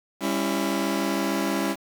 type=chord; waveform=sawtooth; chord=C# diminished; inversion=second; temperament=just; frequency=199.57 / 277.2 / 332.6 Hz; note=G3 / C#4 / E4; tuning=+31 / 0 / +16 cents; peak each=-24 dBFS; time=0.2-1.76 s; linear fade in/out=50 ms; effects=7-bit